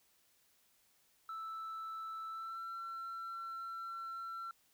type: tone with pitch glide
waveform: sine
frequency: 1318.5 to 1350.9 Hz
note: E6 to E6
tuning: 0 to +42 cents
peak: -39 dBFS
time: 1.29-4.51 s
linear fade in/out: 2 ms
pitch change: +42 cents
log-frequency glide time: 2.29-2.63 s
effects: tanh soft clip ceiling -40 dBFS + white hiss -72 dBFS RMS until 4.73 s